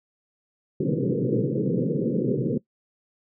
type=band-pass noise; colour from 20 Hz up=pink; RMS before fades=-24 dBFS; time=0.8-2.58 s; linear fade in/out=5 ms; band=120 to 510 Hz; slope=96 dB/octave; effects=noise-tail reverb RT60 0.1 s tail -20 dB re dry